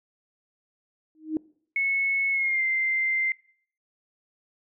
sine tone with exponential growth, 313 Hz, D#4, 10 cents sharp, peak -20 dBFS, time 1.15-1.37 s, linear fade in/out 1 ms, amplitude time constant 46 ms
sine tone with pitch glide, 2197 to 2086 Hz, C#7 to C7, -16 to -6 cents, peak -22 dBFS, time 1.76-3.32 s, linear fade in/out 2 ms, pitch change -90 cents, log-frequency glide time 2.31-2.64 s
effects noise-tail reverb RT60 0.6 s tail -23 dB re dry

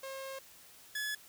sawtooth tone pair in turn, 537 / 1704.9 Hz, C5 / G#6, +45 / +45 cents, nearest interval octave + minor sixth, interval 2000 cents, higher second, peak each -37 / -31 dBFS, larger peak second, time 0.03-0.39 / 0.95-1.15 s, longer first, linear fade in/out 5 ms, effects white hiss -57 dBFS RMS until 1.28 s

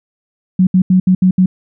sine tone bursts at uneven times, 185 Hz, F#3, in tune, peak -6 dBFS, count 6, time 0.59-0.67 / 0.74-0.82 / 0.9-1 / 1.07-1.15 / 1.22-1.31 / 1.38-1.46 s, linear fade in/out 5 ms, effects none

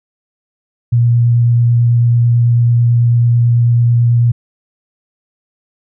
sine tone with vibrato, 118.9 Hz, A#2, 35 cents sharp, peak -7 dBFS, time 0.92-4.32 s, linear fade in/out 10 ms, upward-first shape sine, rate 9.1 Hz, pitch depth 9 cents each way, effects none

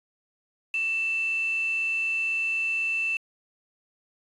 sine tone with quantisation, 2662 Hz, E7, 16 cents sharp, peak -24 dBFS, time 0.74-3.17 s, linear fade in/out 2 ms, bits 7, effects resampled to 24000 Hz

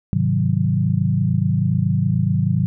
sine chord, Ab dominant seventh, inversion none, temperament equal, 103.83 / 130.81 / 155.56 / 185 Hz, Ab2 / C3 / Eb3 / Gb3, 0 / 0 / 0 / 0 cents, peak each -21 dBFS, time 0.13-2.66 s, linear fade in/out 0 ms, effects none

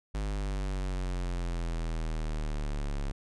square exponential sweep, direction down, 51.5 to 34.7 Hz, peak -31 dBFS, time 0.14-3.12 s, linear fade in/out 10 ms, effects resampled to 22050 Hz

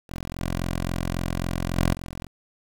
10% pulse tone with level steps, 43.65 Hz, F1, in tune, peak -24 / -17 / -11 / -26 dBFS, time 0.09-2.27 s, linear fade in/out 10 ms, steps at 0.41 / 1.77 / 1.93 s, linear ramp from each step 2 ms, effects 7-bit

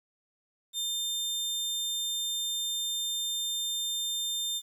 sawtooth tone, 3600 Hz, A7, 39 cents sharp, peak -27 dBFS, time 0.73-4.62 s, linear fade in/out 50 ms, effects 10-bit

